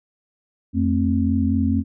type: tone cluster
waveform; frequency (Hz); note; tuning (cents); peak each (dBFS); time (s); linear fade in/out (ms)
sine; 86.7 / 221.3 / 265.5; F2 / A3 / C4; -12 / +10 / +25; -21; 0.73-1.84; 50
effects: none